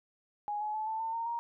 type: tone with pitch steps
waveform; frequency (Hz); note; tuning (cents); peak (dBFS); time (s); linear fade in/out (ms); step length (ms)
sine; 830.6 / 847.6 / 864.9 / 882.5 / 900.6 / 919 / 937.7; G#5 / G#5 / A5 / A5 / A5 / A#5 / A#5; 0 / +35 / -30 / +5 / +40 / -25 / +10; -32; 0.48-1.39; 0; 130
effects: none